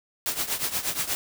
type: noise with tremolo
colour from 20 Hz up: white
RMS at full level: -25 dBFS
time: 0.26-1.15 s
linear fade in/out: 0 ms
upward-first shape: triangle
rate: 8.4 Hz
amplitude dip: 85%
effects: none